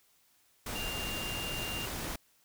sine tone in noise, 2794 Hz, F7, in tune, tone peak -38 dBFS, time 0.75-1.86 s, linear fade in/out 5 ms, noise pink, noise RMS -38 dBFS, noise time 0.66-2.16 s, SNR -3 dB, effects white hiss -68 dBFS RMS until 2.44 s

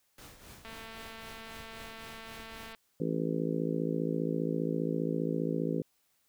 pink noise with tremolo, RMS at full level -49 dBFS, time 0.18-2.73 s, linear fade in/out 2 ms, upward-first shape triangle, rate 3.8 Hz, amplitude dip 65%
click train, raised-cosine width 0.3 ms, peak -31 dBFS, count 471, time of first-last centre 0.65-2.748 s, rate 224 Hz
harmonic tone, 55 Hz, A1, in tune, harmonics 3 / 4 / 5 / 6 / 7 / 8 / 9, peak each -34 / -38 / -35 / -39 / -38 / -38 / -39 dBFS, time 3-5.82 s, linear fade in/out 5 ms
effects white hiss -73 dBFS RMS until 6.28 s

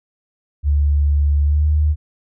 sine tone with pitch glide, 72.5 to 75.71 Hz, D2 to D#2, -22 to -47 cents, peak -12 dBFS, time 0.63-1.96 s, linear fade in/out 50 ms, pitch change +75 cents, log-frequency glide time 1.43-1.66 s, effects none

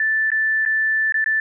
sine tone with dropouts, 1760 Hz, A6, in tune, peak -16 dBFS, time 0-1.4 s, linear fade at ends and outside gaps 2 ms, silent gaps 0.304-0.317 / 0.652-0.66 / 1.123-1.142 / 1.243-1.26 s, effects none

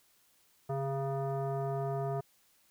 sine tone with frequency modulation, 138.59 Hz, C#3, in tune, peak -31 dBFS, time 0.69-2.21 s, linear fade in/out 10 ms, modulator 546 Hz, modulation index 1.2, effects white hiss -68 dBFS RMS until 2.7 s

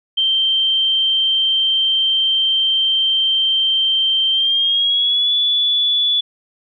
sine tone with pitch glide, 3136 to 3440 Hz, G7 to A7, 0 to -40 cents, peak -13 dBFS, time 0.17-6.21 s, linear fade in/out 10 ms, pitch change +160 cents, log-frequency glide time 4.31-5.33 s, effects none

